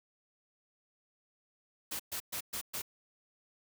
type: noise bursts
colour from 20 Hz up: white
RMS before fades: -38 dBFS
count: 5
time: 1.91-2.82 s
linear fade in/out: 10 ms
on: 86 ms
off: 120 ms
effects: none